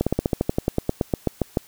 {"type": "slowing click train", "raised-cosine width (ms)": 2, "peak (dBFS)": -6, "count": 17, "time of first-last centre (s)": [0.01, 1.572], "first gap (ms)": 56, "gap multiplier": 1.07, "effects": ["white hiss -51 dBFS RMS until 1.67 s"]}